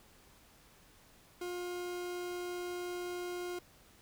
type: tone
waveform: 40% pulse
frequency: 355.4 Hz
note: F4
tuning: 30 cents sharp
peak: -37 dBFS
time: 1.41-3.59 s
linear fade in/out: 5 ms
effects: pink hiss -62 dBFS RMS until 4.01 s